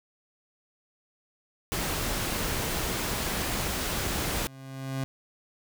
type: noise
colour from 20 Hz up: pink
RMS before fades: -30 dBFS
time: 1.72-4.47 s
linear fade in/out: 0 ms
type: tone with exponential growth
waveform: 30% pulse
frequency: 133.9 Hz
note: C3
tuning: 40 cents sharp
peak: -25 dBFS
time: 3.89-5.04 s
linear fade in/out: 0 ms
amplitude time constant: 250 ms
effects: none